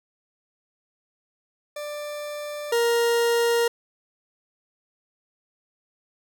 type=tone pair in turn; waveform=40% pulse; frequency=591 / 469.1 Hz; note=D5 / A#4; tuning=+11 / +11 cents; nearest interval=major third; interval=400 cents; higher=first; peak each=-30 / -18 dBFS; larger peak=second; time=1.76-2.72 / 2.72-3.68 s; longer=neither; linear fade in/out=5 ms; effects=none

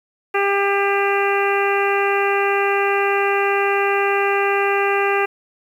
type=harmonic tone with a mistuned harmonic; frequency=399 Hz; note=G4; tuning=31 cents sharp; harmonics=1 / 2 / 3 / 4 / 5 / 6 / 7; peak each=-19 / -22 / -24 / -25 / -26 / -27 / -27 dBFS; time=0.34-5.26 s; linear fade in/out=10 ms; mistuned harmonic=7; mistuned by=-30 cents; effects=8-bit

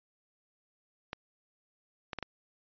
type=clicks; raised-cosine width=0.3 ms; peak=-20 dBFS; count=4; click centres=1.131 / 2.132 / 2.187 / 2.227 s; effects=resampled to 11025 Hz

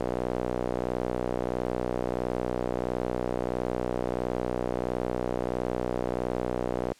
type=tone with band-pass filter; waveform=sawtooth; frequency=61.5 Hz; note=B1; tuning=7 cents flat; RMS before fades=-30 dBFS; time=0-6.93 s; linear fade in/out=0 ms; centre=510 Hz; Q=1.5; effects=white hiss -57 dBFS RMS until 6.99 s + low-pass 8000 Hz 12 dB/octave

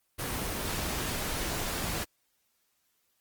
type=noise; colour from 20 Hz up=pink; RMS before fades=-33 dBFS; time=0.18-2.05 s; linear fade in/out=20 ms; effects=white hiss -74 dBFS RMS until 3.2 s + Opus 24 kbps

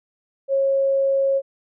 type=tone; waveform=sine; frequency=545 Hz; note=C#5; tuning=29 cents flat; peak=-16 dBFS; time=0.48-1.42 s; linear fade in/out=50 ms; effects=none

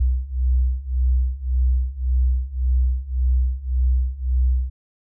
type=beating tone pair; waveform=sine; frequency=62.2 / 64 Hz; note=B1 / C2; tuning=+13 / -38 cents; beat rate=1.8 Hz; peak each=-21 / -19 dBFS; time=0-4.7 s; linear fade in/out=10 ms; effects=none

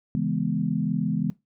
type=chord; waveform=sine; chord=C# minor seventh; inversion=none; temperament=equal; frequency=138.59 / 164.81 / 207.7 / 246.9 Hz; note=C#3 / E3 / G#3 / B3; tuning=0 / 0 / 0 / 0 cents; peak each=-31 / -27 / -27 / -29 dBFS; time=0.15-1.3 s; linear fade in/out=0 ms; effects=noise-tail reverb RT60 0.2 s tail -19 dB re dry

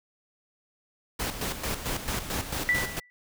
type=noise with tremolo; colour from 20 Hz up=pink; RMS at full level=-30 dBFS; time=1.19-3 s; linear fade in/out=10 ms; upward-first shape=square; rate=4.5 Hz; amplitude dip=60%
type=tone with exponential decay; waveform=sine; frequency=1970 Hz; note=B6; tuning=5 cents flat; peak=-18 dBFS; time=2.69-3.1 s; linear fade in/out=0 ms; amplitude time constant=87 ms
effects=none

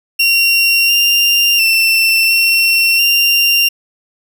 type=tone with pitch steps; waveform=30% pulse; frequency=2751 / 2788 / 2686 / 2719 / 2780 Hz; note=F7 / F7 / E7 / F7 / F7; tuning=-27 / -4 / +32 / -47 / -9 cents; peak=-6 dBFS; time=0.19-3.69 s; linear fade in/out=10 ms; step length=700 ms; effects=none

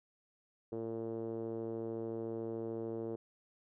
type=tone with low-pass filter; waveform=5% pulse; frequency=113.6 Hz; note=A#2; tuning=44 cents flat; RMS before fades=-40 dBFS; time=0.72-3.16 s; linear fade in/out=5 ms; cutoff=410 Hz; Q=3.4; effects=none

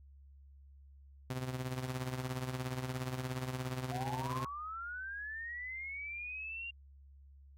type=tone with tremolo; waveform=sawtooth; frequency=128.3 Hz; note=C3; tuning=34 cents flat; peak=-30 dBFS; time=1.3-4.45 s; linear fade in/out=0 ms; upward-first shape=triangle; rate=17 Hz; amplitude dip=70%
type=linear sweep; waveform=sine; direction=up; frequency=698.5 to 2794 Hz; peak=-40 dBFS; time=3.91-6.71 s; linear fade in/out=10 ms
effects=added 69 Hz sine -55 dBFS peak until 7.57 s + AAC 48 kbps

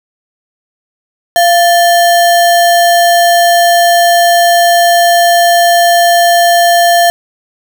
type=tone with sample-and-hold; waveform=sine; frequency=690 Hz; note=F5; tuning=21 cents flat; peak=-4 dBFS; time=1.36-7.1 s; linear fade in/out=0 ms; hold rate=2450 Hz; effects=none

